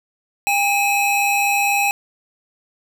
square tone pair together, 806 / 2562 Hz, G5 / E7, +48 / -50 cents, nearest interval octave + minor sixth, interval 2002 cents, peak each -19 dBFS, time 0.47-1.91 s, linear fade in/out 0 ms, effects none

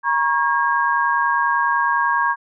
sine tone cluster, 949 / 1099 / 1625 Hz, A#5 / C#6 / G#6, +31 / -15 / -38 cents, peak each -20 dBFS, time 0.03-2.36 s, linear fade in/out 50 ms, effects none

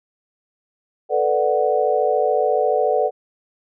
sine chord, B minor seventh, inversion third, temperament equal, 440 / 493.9 / 587.3 / 740 Hz, A4 / B4 / D5 / F#5, 0 / 0 / 0 / 0 cents, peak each -21 dBFS, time 1.09-3.11 s, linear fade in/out 50 ms, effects none

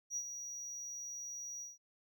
triangle tone with ADSR envelope, 5780 Hz, F#8, 41 cents flat, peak -32 dBFS, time 0.1-1.78 s, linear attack 64 ms, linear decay 61 ms, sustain -9 dB, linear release 170 ms, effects tanh soft clip ceiling -32 dBFS

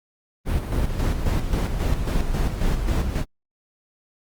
brown noise with tremolo, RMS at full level -20 dBFS, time 0.45-3.25 s, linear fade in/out 50 ms, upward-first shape square, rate 3.7 Hz, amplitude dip 50%, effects Opus 32 kbps

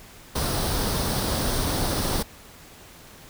pink noise with comb filter, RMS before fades -25 dBFS, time 0.35-2.23 s, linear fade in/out 10 ms, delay 0.21 ms, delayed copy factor +0.5, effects pink hiss -47 dBFS RMS until 3.29 s

